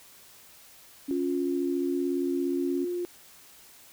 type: tone with pitch glide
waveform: sine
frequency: 277.6 to 274.9 Hz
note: C#4 to C#4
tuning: +3 to -14 cents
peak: -28 dBFS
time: 1.08-2.85 s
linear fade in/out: 10 ms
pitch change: -17 cents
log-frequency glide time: 1.47-2.2 s
type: tone with vibrato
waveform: sine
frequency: 352.3 Hz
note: F4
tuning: 15 cents sharp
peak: -28 dBFS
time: 1.11-3.05 s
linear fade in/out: 0 ms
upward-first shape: triangle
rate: 1.3 Hz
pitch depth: 9 cents each way
effects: white hiss -53 dBFS RMS until 3.92 s